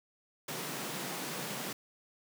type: high-pass noise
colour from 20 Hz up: pink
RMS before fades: -39 dBFS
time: 0.48-1.73 s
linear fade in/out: 5 ms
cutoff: 130 Hz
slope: 96 dB/octave
effects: none